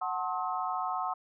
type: chord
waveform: sine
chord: F# diminished seventh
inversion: none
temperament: just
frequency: 740 / 888 / 1065.6 / 1278.7 Hz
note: F#5 / A5 / C6 / Eb6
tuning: 0 / +16 / +31 / +47 cents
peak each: -34 / -38 / -35 / -36 dBFS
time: 0.01-1.14 s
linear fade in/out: 10 ms
effects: none